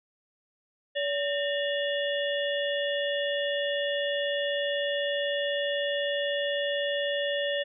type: harmonic tone with a mistuned harmonic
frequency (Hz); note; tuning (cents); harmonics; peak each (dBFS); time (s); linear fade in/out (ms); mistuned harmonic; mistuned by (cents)
572; D5; -46; 1 / 3 / 5 / 6; -28 / -33 / -35 / -36; 0.95-7.64; 20; 3; +100
effects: none

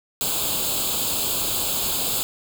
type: noise with comb filter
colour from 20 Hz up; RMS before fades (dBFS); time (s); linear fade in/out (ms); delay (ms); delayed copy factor
white; -24; 0.21-2.23; 0; 0.26; +0.85
effects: none

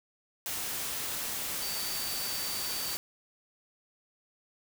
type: tone in noise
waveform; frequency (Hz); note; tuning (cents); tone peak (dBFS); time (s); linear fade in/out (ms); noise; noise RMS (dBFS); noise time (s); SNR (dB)
sine; 4596; D8; -38; -38; 1.62-2.96; 0; white; -35; 0.46-2.97; -6
effects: none

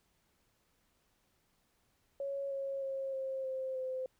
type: tone with pitch steps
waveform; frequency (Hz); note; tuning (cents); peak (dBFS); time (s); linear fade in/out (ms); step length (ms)
sine; 554.4 / 546.8 / 539.2 / 531.8 / 524.5 / 517.3; C#5 / C#5 / C#5 / C5 / C5 / C5; 0 / -24 / -48 / +28 / +4 / -20; -35; 2.2-4.06; 2; 310
effects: pink hiss -75 dBFS RMS until 4.19 s

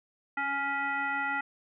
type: tone with frequency modulation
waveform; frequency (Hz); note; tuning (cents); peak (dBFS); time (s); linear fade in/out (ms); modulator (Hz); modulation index
sine; 1396.9; F6; 0; -28; 0.37-1.41; 5; 560; 1.3
effects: none

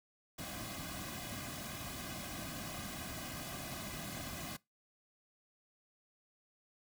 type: noise with comb filter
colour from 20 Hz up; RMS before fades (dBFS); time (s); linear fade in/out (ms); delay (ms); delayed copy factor
pink; -44; 0.38-4.57; 10; 2.2; -0.8
effects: noise-tail reverb RT60 0.2 s tail -22 dB re dry

